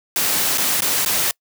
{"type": "noise with dropouts", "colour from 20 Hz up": "white", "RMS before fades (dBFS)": -19, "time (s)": [0.16, 1.31], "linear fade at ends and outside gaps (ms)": 1, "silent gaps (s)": [[0.575, 0.581], [0.806, 0.82], [1.049, 1.06]], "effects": ["noise-tail reverb RT60 0.1 s tail -26 dB re dry", "high-pass 100 Hz 12 dB/octave"]}